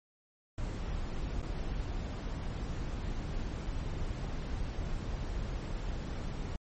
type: noise with dropouts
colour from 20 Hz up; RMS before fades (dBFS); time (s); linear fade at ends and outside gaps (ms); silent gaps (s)
brown; -36; 0.58-6.56; 1; 1.417-1.428 / 3.664-3.668
effects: MP3 32 kbps